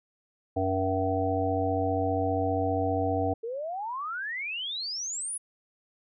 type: harmonic tone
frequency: 95 Hz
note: F#2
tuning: 46 cents sharp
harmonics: 1 / 3 / 5 / 7 / 8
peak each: -31 / -31 / -31 / -31 / -31 dBFS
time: 0.56-3.34 s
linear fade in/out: 10 ms
type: exponential sweep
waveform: sine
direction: up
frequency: 440 to 10548 Hz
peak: -31 dBFS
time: 3.43-5.38 s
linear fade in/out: 10 ms
effects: none